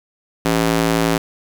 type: tone with high-pass filter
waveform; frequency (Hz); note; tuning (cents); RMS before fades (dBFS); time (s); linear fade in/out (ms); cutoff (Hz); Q
square; 55.7; A1; +22; -17; 0.45-1.18; 5; 220; 0.93
effects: 7-bit